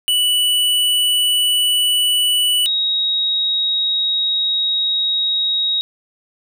square / sine tone pair in turn, 2960 / 3789 Hz, F#7 / A#7, 0 / +27 cents, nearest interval major third, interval 427 cents, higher second, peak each -14 / -15 dBFS, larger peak first, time 0.08-2.66 / 2.66-5.81 s, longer second, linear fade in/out 0 ms, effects none

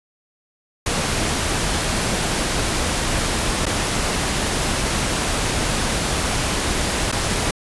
pink noise with dropouts, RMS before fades -21 dBFS, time 0.86-7.51 s, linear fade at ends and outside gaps 5 ms, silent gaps 3.657-3.664 / 7.117-7.124 s, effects resampled to 24000 Hz

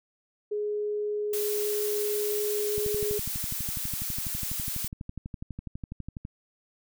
sine tone, 417.7 Hz, G#4, 10 cents sharp, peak -27 dBFS, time 0.51-3.19 s, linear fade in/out 10 ms
blue noise, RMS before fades -33 dBFS, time 1.33-4.88 s, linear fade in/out 5 ms
click train, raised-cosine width 5 ms, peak -24 dBFS, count 43, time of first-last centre 2.78-6.251 s, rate 12.1 Hz
effects none

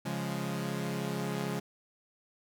sawtooth chord, Db major, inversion none, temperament equal, 138.59 / 174.61 / 207.7 Hz, Db3 / F3 / Ab3, 0 / 0 / 0 cents, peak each -33 dBFS, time 0.05-1.6 s, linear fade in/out 10 ms, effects none

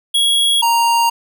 square tone pair in turn, 3322 / 932.2 Hz, G#7 / A#5, 0 / 0 cents, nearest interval octave + minor seventh, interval 2200 cents, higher first, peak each -12 dBFS, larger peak neither, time 0.14-0.62 / 0.62-1.1 s, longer neither, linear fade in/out 10 ms, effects none

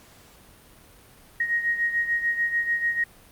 sine beating tone pair, 1875 / 1881.8 Hz, A#6 / A#6, +10 / +16 cents, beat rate 6.8 Hz, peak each -23 / -29 dBFS, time 1.4-3.04 s, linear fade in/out 5 ms, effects pink hiss -52 dBFS RMS until 3.31 s + Opus 48 kbps

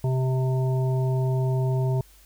harmonic tone, 130 Hz, C3, 11 cents flat, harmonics 1 / 3 / 5 / 7, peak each -21 / -31 / -35 / -38 dBFS, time 0.04-2.01 s, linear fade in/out 2 ms, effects added 50 Hz sine -53 dBFS peak until 2.25 s + white hiss -56 dBFS RMS until 2.25 s

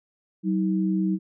sine tone pair together, 189.3 / 318.4 Hz, F#3 / D#4, +40 / +40 cents, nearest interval major sixth, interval 900 cents, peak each -22 / -26 dBFS, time 0.43-1.19 s, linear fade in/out 50 ms, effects none

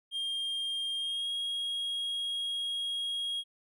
triangle tone with pitch glide, 3212 to 3281 Hz, G7 to G#7, +41 to -22 cents, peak -30 dBFS, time 0.11-3.44 s, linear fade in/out 50 ms, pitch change +37 cents, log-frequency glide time 0.97-1.29 s, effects none

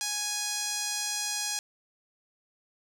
sawtooth tone with band-pass filter, 830.6 Hz, G#5, in tune, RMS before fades -32 dBFS, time 0.01-1.59 s, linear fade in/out 0 ms, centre 6400 Hz, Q 1.7, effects none

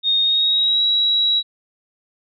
sine tone with pitch glide, 3700 to 3879 Hz, A#7 to B7, -14 to -32 cents, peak -14 dBFS, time 0.03-1.43 s, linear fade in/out 50 ms, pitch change +82 cents, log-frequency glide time 0.22-0.83 s, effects none

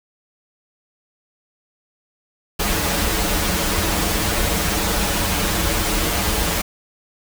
pink noise with comb filter, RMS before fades -20 dBFS, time 2.59-6.62 s, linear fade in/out 10 ms, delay 7.8 ms, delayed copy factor -0.95, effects none

